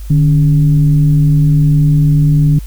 sine tone with frequency modulation, 149.6 Hz, D3, 32 cents sharp, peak -6 dBFS, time 0.1-2.59 s, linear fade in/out 5 ms, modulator 129 Hz, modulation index 0.44, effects added 50 Hz sine -23 dBFS peak until 2.66 s + white hiss -42 dBFS RMS until 2.66 s

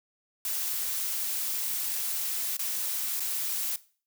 blue noise with dropouts, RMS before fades -31 dBFS, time 0.45-3.76 s, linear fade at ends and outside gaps 1 ms, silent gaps 2.568-2.593 / 3.197-3.204 s, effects noise-tail reverb RT60 0.4 s tail -18 dB re dry

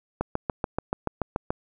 click train, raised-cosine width 1 ms, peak -11 dBFS, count 10, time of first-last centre 0.21-1.505 s, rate 6.95 Hz, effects none

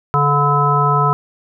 harmonic tone, 144.2 Hz, D3, 31 cents flat, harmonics 1 / 3 / 5 / 7 / 9, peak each -16 / -22 / -22 / -17 / -16 dBFS, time 0.14-1.13 s, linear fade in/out 0 ms, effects none

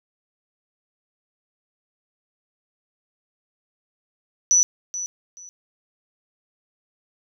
sine tone with echo, 5940 Hz, F#8, 6 cents sharp, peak -13 dBFS, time 4.51-4.63 s, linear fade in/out 0 ms, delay 430 ms, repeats 2, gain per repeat -13 dB, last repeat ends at 5.49 s, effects none

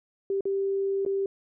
sine tone with dropouts, 392 Hz, G4, in tune, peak -24 dBFS, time 0.3-1.26 s, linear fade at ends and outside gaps 2 ms, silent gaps 0.408-0.454 / 1.051-1.062 s, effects none

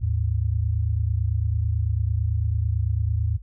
sine tone pair together, 77.78 / 106.79 Hz, D#2 / G#2, 0 / +49 cents, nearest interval perfect fourth, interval 549 cents, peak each -23 / -23 dBFS, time 0.01-3.38 s, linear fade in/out 20 ms, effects added 50 Hz sine -39 dBFS peak until 3.42 s

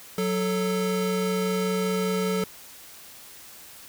square tone pair together, 184.8 / 439.5 Hz, F#3 / A4, -2 / -2 cents, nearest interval octave + minor third, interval 1500 cents, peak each -27 dBFS, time 0.18-2.44 s, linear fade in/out 2 ms, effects white hiss -46 dBFS RMS until 3.88 s

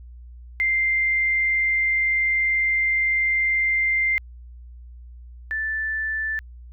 sine tone pair in turn, 2093 / 1760 Hz, C7 / A6, 0 / 0 cents, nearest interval minor third, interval 300 cents, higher first, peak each -18 / -23 dBFS, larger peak first, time 0.6-4.18 / 5.51-6.39 s, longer first, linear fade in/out 0 ms, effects added 60 Hz sine -39 dBFS peak until 6.72 s

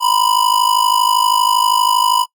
square ring-modulated tone, 987.8 Hz, B5, in tune, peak -9 dBFS, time 0-2.26 s, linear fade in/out 50 ms, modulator 26.3 Hz, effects noise-tail reverb RT60 0.1 s tail -22 dB re dry + Opus 48 kbps

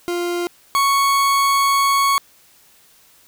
40% pulse tone pair in turn, 349.3 / 1109 Hz, F4 / C#6, 0 / 0 cents, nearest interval octave + minor sixth, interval 2000 cents, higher second, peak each -19 / -13 dBFS, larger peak second, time 0.08-0.47 / 0.75-2.18 s, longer second, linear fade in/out 0 ms, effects white hiss -52 dBFS RMS until 3.27 s

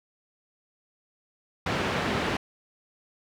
pink band-pass noise, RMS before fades -28 dBFS, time 1.66-2.37 s, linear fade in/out 5 ms, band 120 to 2900 Hz, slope 12 dB/octave, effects none

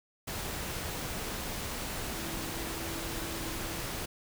sine tone in noise, 330 Hz, E4, 2 cents sharp, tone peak -43 dBFS, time 2.15-3.81 s, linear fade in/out 10 ms, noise pink, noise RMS -37 dBFS, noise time 0.27-4.06 s, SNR -9 dB, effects none

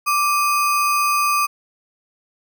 sine tone with sample-and-hold, 1173 Hz, D6, 2 cents flat, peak -15 dBFS, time 0.06-1.47 s, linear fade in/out 20 ms, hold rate 3675 Hz, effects none

